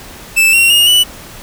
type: tone with pitch steps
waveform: 45% pulse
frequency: 2637 / 2741 / 2849 / 2962 Hz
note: E7 / F7 / F7 / F#7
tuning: 0 / -33 / +34 / +1 cents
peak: -6 dBFS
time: 0.36-1.04 s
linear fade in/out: 20 ms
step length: 170 ms
effects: pink hiss -33 dBFS RMS until 1.42 s